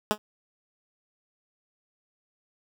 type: tone with exponential decay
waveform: 10% pulse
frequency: 211.6 Hz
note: G#3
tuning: 33 cents sharp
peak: -9 dBFS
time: 0.11-0.18 s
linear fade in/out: 0 ms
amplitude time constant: 15 ms
effects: none